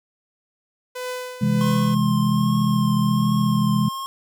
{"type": "tone with tremolo", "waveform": "sawtooth", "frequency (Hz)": 502, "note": "B4", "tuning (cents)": 28, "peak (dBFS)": -22, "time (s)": [0.95, 1.95], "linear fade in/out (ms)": 10, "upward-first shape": "triangle", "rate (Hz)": 1.7, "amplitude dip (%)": 70}
{"type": "chord", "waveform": "sine", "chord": "C augmented", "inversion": "none", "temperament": "equal", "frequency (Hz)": [130.81, 164.81, 207.7], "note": ["C3", "E3", "G#3"], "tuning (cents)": [0, 0, 0], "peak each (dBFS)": [-22, -23, -19], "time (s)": [1.41, 3.89], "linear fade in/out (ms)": 10}
{"type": "tone with vibrato", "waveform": "square", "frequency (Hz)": 1068, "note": "C6", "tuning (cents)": 35, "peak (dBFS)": -28, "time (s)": [1.61, 4.06], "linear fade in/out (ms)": 0, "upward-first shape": "triangle", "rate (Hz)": 1.3, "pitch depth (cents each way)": 27}
{"effects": []}